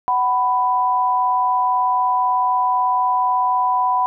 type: tone pair together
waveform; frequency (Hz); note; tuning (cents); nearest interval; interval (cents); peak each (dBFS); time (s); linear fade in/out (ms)
sine; 749 / 992.9; F#5 / B5; +21 / +9; perfect fourth; 488; -20 / -16; 0.08-4.06; 0
effects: none